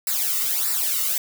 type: noise with flanger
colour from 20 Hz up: blue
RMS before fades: -23 dBFS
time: 0.07-1.18 s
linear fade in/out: 2 ms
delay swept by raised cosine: 0.31 to 1.24 ms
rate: 1.6 Hz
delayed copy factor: -0.85
effects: none